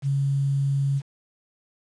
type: tone with quantisation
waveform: sine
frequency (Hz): 138.59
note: C#3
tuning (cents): 0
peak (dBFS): -20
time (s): 0.02-1.02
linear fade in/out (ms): 50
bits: 8
effects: resampled to 22050 Hz